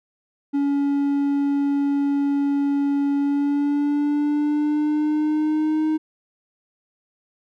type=tone with pitch glide; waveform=triangle; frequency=282.4 to 311.5 Hz; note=C#4 to D#4; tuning=+32 to +2 cents; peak=-16 dBFS; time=0.53-5.98 s; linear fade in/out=20 ms; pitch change=+170 cents; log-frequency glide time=3.17-5.87 s; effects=none